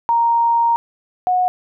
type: tone pair in turn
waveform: sine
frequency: 932.3 / 730.2 Hz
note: A#5 / F#5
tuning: 0 / -23 cents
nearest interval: major third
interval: 423 cents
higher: first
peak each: -12 / -13 dBFS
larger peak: first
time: 0.09-0.76 / 1.27-1.48 s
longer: first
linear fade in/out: 0 ms
effects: none